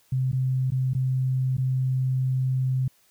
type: tone with dropouts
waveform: sine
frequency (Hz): 130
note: C3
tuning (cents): -11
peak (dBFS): -21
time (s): 0.12-2.88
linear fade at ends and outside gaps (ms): 5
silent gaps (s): 0.317-0.329 / 0.705-0.719 / 0.935-0.949 / 1.569-1.581
effects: white hiss -62 dBFS RMS until 3.1 s